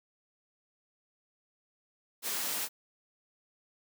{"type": "high-pass noise", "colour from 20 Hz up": "white", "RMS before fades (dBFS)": -34, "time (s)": [2.22, 2.69], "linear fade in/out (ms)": 50, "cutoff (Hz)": 190, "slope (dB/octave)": 12, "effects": []}